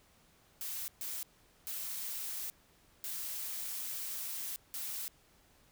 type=noise bursts at uneven times; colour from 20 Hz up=blue; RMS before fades=-40 dBFS; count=5; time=0.61-0.88 / 1.01-1.23 / 1.67-2.5 / 3.04-4.56 / 4.74-5.08 s; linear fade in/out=0 ms; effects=pink hiss -66 dBFS RMS until 5.71 s